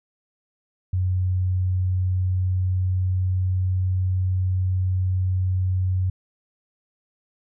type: tone with pitch glide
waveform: sine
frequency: 92 to 92.69 Hz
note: F#2 to F#2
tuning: -9 to +4 cents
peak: -19 dBFS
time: 0.93-6.1 s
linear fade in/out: 5 ms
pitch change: +13 cents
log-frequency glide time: 1.27-3.91 s
effects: none